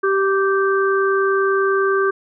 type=harmonic tone; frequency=390 Hz; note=G4; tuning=9 cents flat; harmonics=1 / 3 / 4; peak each=-16 / -21 / -22 dBFS; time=0.03-2.11 s; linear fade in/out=10 ms; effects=none